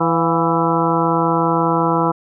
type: harmonic tone with a mistuned harmonic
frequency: 165.5 Hz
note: E3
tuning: 7 cents sharp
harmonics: 1 / 2 / 3 / 4 / 5 / 6 / 7 / 8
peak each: -21 / -20 / -22 / -25 / -23 / -20 / -26 / -23 dBFS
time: 0-2.12 s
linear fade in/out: 10 ms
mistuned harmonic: 4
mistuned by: +74 cents
effects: none